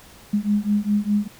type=beating tone pair; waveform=sine; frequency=204.5 / 209.4 Hz; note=G#3 / G#3; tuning=-26 / +15 cents; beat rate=4.9 Hz; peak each=-21 dBFS; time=0.33-1.28 s; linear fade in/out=10 ms; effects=pink hiss -47 dBFS RMS until 1.39 s